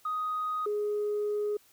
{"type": "tone pair in turn", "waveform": "sine", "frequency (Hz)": [1249, 416.8], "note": ["D#6", "G#4"], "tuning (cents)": [6, 6], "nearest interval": "octave + perfect fifth", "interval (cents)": 1900, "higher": "first", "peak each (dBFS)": [-28, -26], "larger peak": "second", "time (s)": [[0.05, 0.66], [0.66, 1.57]], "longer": "second", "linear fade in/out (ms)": 5, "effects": ["tanh soft clip ceiling -25 dBFS", "white hiss -62 dBFS RMS until 1.72 s"]}